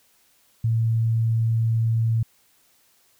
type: tone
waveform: sine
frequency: 113.6 Hz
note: A#2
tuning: 44 cents flat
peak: -18 dBFS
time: 0.64-2.23 s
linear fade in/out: 5 ms
effects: white hiss -61 dBFS RMS until 3.19 s